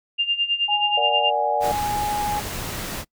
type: tone with tremolo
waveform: sine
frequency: 2800 Hz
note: F7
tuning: 4 cents sharp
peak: -16 dBFS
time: 0.18-1.31 s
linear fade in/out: 20 ms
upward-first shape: sine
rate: 9.4 Hz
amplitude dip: 80%
type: tone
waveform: sine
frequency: 830.6 Hz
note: G#5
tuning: in tune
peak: -22 dBFS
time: 0.68-2.4 s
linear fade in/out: 10 ms
type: chord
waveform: sine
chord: Bb augmented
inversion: none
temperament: equal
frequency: 466.2 / 587.3 / 740 Hz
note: Bb4 / D5 / F#5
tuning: 0 / 0 / 0 cents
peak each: -29 / -24 / -24 dBFS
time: 0.97-1.72 s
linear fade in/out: 5 ms
type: noise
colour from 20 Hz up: pink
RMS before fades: -30 dBFS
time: 1.6-3.05 s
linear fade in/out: 50 ms
effects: noise-tail reverb RT60 0.1 s tail -24 dB re dry